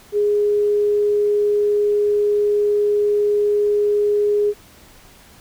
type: tone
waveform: sine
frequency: 414 Hz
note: G#4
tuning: 5 cents flat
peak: -14 dBFS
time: 0.12-4.54 s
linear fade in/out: 50 ms
effects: pink hiss -47 dBFS RMS until 5.4 s